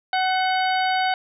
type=harmonic tone with a mistuned harmonic; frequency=750 Hz; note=F#5; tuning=23 cents sharp; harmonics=1 / 2 / 3 / 4 / 5 / 6; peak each=-20 / -26 / -30 / -32 / -34 / -36 dBFS; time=0.13-1.14 s; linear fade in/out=2 ms; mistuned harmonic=3; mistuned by=-51 cents; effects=none